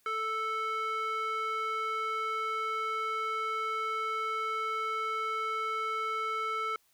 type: tone with band-pass filter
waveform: square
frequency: 440 Hz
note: A4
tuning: in tune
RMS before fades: -33 dBFS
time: 0.06-6.76 s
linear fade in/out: 2 ms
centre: 1600 Hz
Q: 8.3
effects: white hiss -69 dBFS RMS until 6.93 s